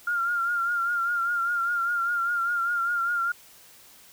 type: tone with vibrato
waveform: sine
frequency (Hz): 1396.9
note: F6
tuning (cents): 0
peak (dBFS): -23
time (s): 0.07-3.32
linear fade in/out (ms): 5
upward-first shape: triangle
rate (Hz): 5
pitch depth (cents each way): 54
effects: white hiss -52 dBFS RMS until 4.12 s